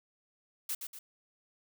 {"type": "noise with echo", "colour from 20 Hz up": "blue", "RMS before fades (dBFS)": -35, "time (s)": [0.69, 0.75], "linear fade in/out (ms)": 5, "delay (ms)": 120, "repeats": 2, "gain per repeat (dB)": -6, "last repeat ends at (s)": 0.99, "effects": []}